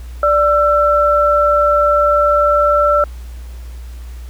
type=tone pair together; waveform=sine; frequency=587.3 / 1339.9 Hz; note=D5 / E6; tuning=0 / +28 cents; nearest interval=octave + major second; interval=1428 cents; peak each=-12 dBFS; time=0.23-3.04 s; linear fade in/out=2 ms; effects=added 60 Hz sine -27 dBFS peak until 4.29 s + pink hiss -45 dBFS RMS until 4.29 s